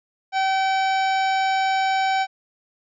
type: harmonic tone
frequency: 768 Hz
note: G5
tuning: 36 cents flat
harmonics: 1 / 2 / 3 / 4 / 5 / 6 / 7 / 9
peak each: -19 / -28 / -29 / -36 / -36 / -40 / -38 / -42 dBFS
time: 0.32-2.27 s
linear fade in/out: 50 ms
effects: none